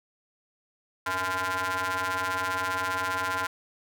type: ring-modulated tone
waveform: sawtooth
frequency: 185 Hz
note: F#3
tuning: in tune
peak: -20 dBFS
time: 1.06-3.47 s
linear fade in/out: 5 ms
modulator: 1210 Hz
effects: none